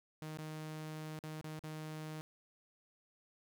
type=tone with dropouts; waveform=sawtooth; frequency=155.56 Hz; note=D#3; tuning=in tune; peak=-39 dBFS; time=0.22-2.21 s; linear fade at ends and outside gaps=0 ms; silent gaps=0.372-0.386 / 1.191-1.238 / 1.412-1.443 / 1.592-1.638 s; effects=none